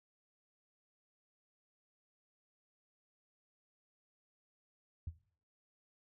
sine tone with exponential decay, 82.41 Hz, E2, in tune, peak -35 dBFS, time 5.07-5.16 s, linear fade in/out 5 ms, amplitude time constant 18 ms, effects noise-tail reverb RT60 0.5 s tail -17 dB re dry + tanh soft clip ceiling -32 dBFS

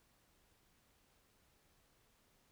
silence, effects pink hiss -73 dBFS RMS until 2.51 s

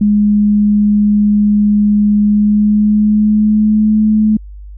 sine tone with pitch glide, 207.7 to 214.8 Hz, G#3 to A3, 0 to -41 cents, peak -7 dBFS, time 0.01-4.37 s, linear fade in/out 5 ms, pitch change +59 cents, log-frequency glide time 2.21-4 s, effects added 50 Hz sine -28 dBFS peak until 4.77 s

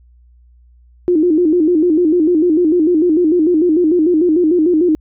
sine tone with vibrato, 332.1 Hz, E4, 13 cents sharp, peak -9 dBFS, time 1.08-4.95 s, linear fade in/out 0 ms, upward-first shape square, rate 6.7 Hz, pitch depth 120 cents each way, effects added 60 Hz sine -44 dBFS peak until 5 s

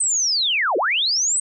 sine linear two-way sweep, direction down then up, 8372 to 324.2 to 8372 Hz, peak -17 dBFS, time 0-1.4 s, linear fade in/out 5 ms, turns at 0.77 s, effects none

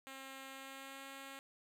5% pulse tone with pitch glide, 268.1 to 272 Hz, C4 to C#4, +42 to -33 cents, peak -37 dBFS, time 0.07-1.39 s, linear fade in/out 0 ms, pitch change +25 cents, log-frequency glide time 0.49-1.05 s, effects none

